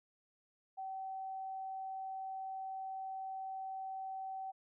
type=tone; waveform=sine; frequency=766 Hz; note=G5; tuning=40 cents flat; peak=-40 dBFS; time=0.77-4.52 s; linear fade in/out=20 ms; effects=none